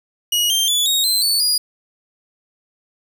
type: tone with pitch steps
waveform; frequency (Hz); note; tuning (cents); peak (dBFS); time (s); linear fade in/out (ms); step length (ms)
sawtooth; 2900 / 3162 / 3449 / 3761 / 4101 / 4472 / 4877; F#7 / G7 / A7 / A#7 / C8 / C#8 / D#8; -35 / +14 / -35 / +15 / -36 / +14 / -35; -12; 0.32-1.58; 5; 180
effects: none